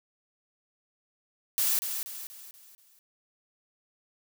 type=noise with echo; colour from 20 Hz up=blue; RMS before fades=-26 dBFS; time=1.58-1.79 s; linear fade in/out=0 ms; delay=240 ms; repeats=5; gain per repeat=-7 dB; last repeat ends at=2.99 s; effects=none